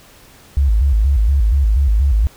sine tone with vibrato, 60.8 Hz, B1, 26 cents flat, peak -10 dBFS, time 0.57-2.27 s, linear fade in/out 0 ms, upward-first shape square, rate 4.2 Hz, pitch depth 230 cents each way, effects pink hiss -45 dBFS RMS until 2.36 s

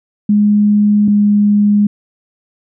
sine tone pair in turn, 207.7 / 206.3 Hz, G#3 / G#3, 0 / -11 cents, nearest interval unison, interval 11 cents, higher first, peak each -7 dBFS, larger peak neither, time 0.29-1.08 / 1.08-1.87 s, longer neither, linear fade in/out 5 ms, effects none

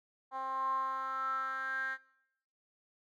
10% pulse tone with band-pass filter sweep, 264.7 Hz, C4, 20 cents sharp, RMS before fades -36 dBFS, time 0.31-1.98 s, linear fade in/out 50 ms, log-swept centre 910 to 1700 Hz, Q 9.8, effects noise-tail reverb RT60 0.7 s tail -20 dB re dry

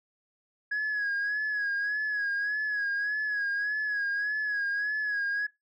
sine tone with vibrato, 1669 Hz, G#6, 8 cents sharp, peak -25 dBFS, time 0.71-5.47 s, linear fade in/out 10 ms, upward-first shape sine, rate 1.7 Hz, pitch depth 52 cents each way, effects noise-tail reverb RT60 0.2 s tail -24 dB re dry + tanh soft clip ceiling -25 dBFS

